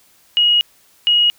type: tone pair in turn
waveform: sine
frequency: 2891 / 2891 Hz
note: F#7 / F#7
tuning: -41 / -41 cents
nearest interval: unison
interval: 0 cents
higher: neither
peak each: -10 dBFS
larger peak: neither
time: 0.37-0.61 / 1.07-1.3 s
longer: first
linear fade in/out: 0 ms
effects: white hiss -53 dBFS RMS until 1.38 s